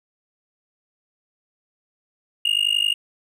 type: tone with amplitude modulation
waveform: triangle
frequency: 2839 Hz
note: F7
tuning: 28 cents sharp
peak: -12 dBFS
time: 2.45-2.94 s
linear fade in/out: 5 ms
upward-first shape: sine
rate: 51.2 Hz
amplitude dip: 100%
effects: resampled to 32000 Hz